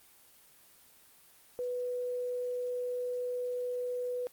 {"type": "tone", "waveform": "sine", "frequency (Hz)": 494.3, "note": "B4", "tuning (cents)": 1, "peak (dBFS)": -32, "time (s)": [1.59, 4.27], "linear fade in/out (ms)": 0, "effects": ["white hiss -60 dBFS RMS until 4.32 s", "Opus 24 kbps"]}